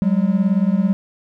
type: beating tone pair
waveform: triangle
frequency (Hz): 185 / 203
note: F#3 / G#3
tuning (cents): 0 / -39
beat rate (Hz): 18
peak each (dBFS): -15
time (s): 0.02-0.93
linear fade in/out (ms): 0
effects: none